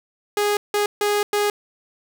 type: tone bursts at uneven times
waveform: sawtooth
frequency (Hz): 413.2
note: G#4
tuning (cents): -9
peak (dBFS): -14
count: 4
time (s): 0.37-0.57 / 0.74-0.86 / 1.01-1.23 / 1.33-1.5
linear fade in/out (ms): 2
effects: none

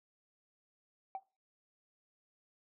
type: tone with exponential decay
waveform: sine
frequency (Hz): 770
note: G5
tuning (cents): -31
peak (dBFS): -32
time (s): 1.15-1.23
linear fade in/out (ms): 1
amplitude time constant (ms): 17
effects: noise-tail reverb RT60 0.3 s tail -20 dB re dry + tanh soft clip ceiling -33 dBFS

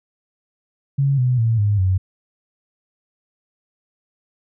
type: tone with pitch steps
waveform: sine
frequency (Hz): 138.59 / 125.63 / 113.88 / 103.23 / 93.57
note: C#3 / B2 / A#2 / G#2 / F#2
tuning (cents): 0 / +30 / -40 / -10 / +20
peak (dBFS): -14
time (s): 0.98-1.98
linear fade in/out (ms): 10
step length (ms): 200
effects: none

